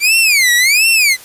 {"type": "tone with vibrato", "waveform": "sawtooth", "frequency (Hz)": 2282, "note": "C#7", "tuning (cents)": 50, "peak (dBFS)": -5, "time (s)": [0, 1.17], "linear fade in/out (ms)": 50, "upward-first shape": "sine", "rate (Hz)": 1.4, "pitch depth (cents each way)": 300, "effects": ["white hiss -37 dBFS RMS until 1.24 s", "resampled to 32000 Hz"]}